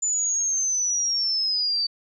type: linear sweep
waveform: sine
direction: down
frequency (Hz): 7050 to 4581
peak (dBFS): -21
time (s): 0.02-1.87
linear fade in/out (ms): 10
effects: none